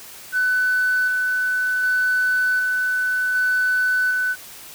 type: tone with tremolo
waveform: sine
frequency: 1500 Hz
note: F#6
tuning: 23 cents sharp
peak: -15 dBFS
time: 0.32-4.36 s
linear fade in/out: 50 ms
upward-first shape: square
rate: 0.66 Hz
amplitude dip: 25%
effects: tanh soft clip ceiling -13 dBFS + white hiss -40 dBFS RMS until 4.74 s